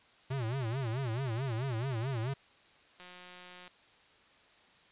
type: tone with vibrato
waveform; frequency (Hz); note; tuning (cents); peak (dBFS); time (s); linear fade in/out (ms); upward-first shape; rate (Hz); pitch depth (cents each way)
square; 123.47; B2; 0; -33; 0.3-2.34; 10; sine; 4.6; 200
type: click train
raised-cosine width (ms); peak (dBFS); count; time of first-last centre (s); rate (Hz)
0.2; -33; 123; 3-3.678; 180
effects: white hiss -62 dBFS RMS until 4.91 s + resampled to 8000 Hz